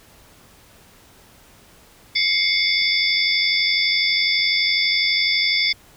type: tone cluster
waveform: sine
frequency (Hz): 2114 / 2206 / 3484 / 4683 / 5240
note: C7 / C#7 / A7 / D8 / E8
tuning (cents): +17 / -9 / -18 / -6 / -11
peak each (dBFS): -23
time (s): 2.15-5.73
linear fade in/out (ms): 10
effects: pink hiss -50 dBFS RMS until 5.96 s